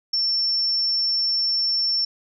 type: tone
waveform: sine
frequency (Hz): 5410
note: E8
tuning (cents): +44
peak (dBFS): -19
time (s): 0.13-2.05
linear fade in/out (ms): 5
effects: none